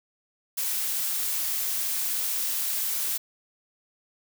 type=noise; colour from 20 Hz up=blue; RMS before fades=-28 dBFS; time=0.57-3.18 s; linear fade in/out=10 ms; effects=none